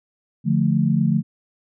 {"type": "chord", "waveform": "sine", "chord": "D minor", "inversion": "none", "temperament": "equal", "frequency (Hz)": [146.83, 174.61, 220], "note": ["D3", "F3", "A3"], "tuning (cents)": [0, 0, 0], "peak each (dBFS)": -20, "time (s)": [0.44, 1.23], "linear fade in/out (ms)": 50, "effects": []}